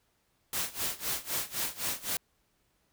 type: noise with tremolo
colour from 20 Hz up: white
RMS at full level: -31 dBFS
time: 0.53-2.17 s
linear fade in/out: 2 ms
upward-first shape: sine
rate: 3.9 Hz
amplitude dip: 90%
effects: pink hiss -73 dBFS RMS until 2.92 s